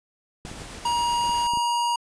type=noise with tremolo; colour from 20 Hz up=pink; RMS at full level=-38 dBFS; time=0.45-1.47 s; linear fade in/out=2 ms; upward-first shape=triangle; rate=7.7 Hz; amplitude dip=25%
type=clicks; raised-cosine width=3 ms; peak=-25 dBFS; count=6; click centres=0.451 / 0.515 / 0.619 / 1.294 / 1.536 / 1.573 s
type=tone; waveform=square; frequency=950 Hz; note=A#5; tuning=33 cents sharp; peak=-22 dBFS; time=0.85-1.96 s; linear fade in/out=5 ms
effects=resampled to 22050 Hz